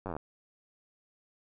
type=slowing click train; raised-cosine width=1 ms; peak=-23 dBFS; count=10; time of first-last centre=0.06-0.166 s; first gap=10 ms; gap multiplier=1.04; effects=none